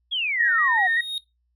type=exponential sweep; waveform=sine; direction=down; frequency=3401 to 706 Hz; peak=-22 dBFS; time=0.11-0.88 s; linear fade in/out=20 ms
type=tone with vibrato; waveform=sine; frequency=1864.7 Hz; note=A#6; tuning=in tune; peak=-19 dBFS; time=0.39-1.01 s; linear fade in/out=5 ms; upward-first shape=square; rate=5.2 Hz; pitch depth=30 cents each way
type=tone with exponential growth; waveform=triangle; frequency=3729 Hz; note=A#7; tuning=in tune; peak=-22 dBFS; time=0.44-1.18 s; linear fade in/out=1 ms; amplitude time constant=160 ms
effects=noise-tail reverb RT60 0.2 s tail -21 dB re dry + added 60 Hz sine -67 dBFS peak until 1.55 s